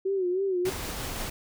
sine tone with vibrato, 374.1 Hz, F#4, 19 cents sharp, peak -24 dBFS, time 0.05-0.7 s, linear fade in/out 10 ms, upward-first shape sine, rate 3.2 Hz, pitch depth 93 cents each way
pink noise with tremolo, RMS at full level -33 dBFS, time 0.65-1.3 s, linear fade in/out 5 ms, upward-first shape triangle, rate 5.8 Hz, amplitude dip 25%
effects none

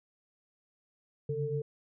sine tone cluster, 137.4 / 144.9 / 446.4 Hz, C#3 / D3 / A4, -15 / -23 / +25 cents, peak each -36 / -37 / -33 dBFS, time 1.29-1.62 s, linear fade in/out 5 ms, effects none

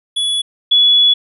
square / sine tone pair in turn, 3400 / 3400 Hz, G#7 / G#7, +40 / +40 cents, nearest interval unison, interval 0 cents, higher neither, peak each -15 / -7 dBFS, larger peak second, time 0.16-0.42 / 0.71-1.14 s, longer second, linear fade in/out 10 ms, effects resampled to 32000 Hz

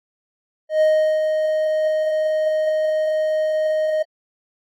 triangle tone with ADSR envelope, 622 Hz, D#5, 1 cent flat, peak -10 dBFS, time 0.69-4.03 s, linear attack 120 ms, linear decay 390 ms, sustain -5 dB, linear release 12 ms, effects AAC 48 kbps

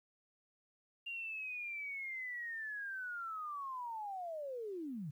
sine linear sweep, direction down, 2796 to 132.4 Hz, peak -40 dBFS, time 1.06-5.11 s, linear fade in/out 10 ms, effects 12-bit

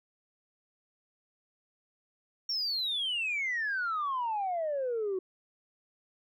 sine exponential sweep, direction down, 5588 to 364.7 Hz, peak -28 dBFS, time 2.49-5.19 s, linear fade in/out 5 ms, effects tanh soft clip ceiling -26 dBFS

